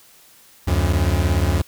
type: beating tone pair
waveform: 40% pulse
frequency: 73.42 / 90.42 Hz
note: D2 / F#2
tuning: 0 / -39 cents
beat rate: 17 Hz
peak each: -18 dBFS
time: 0.67-1.62 s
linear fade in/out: 10 ms
effects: white hiss -50 dBFS RMS until 1.67 s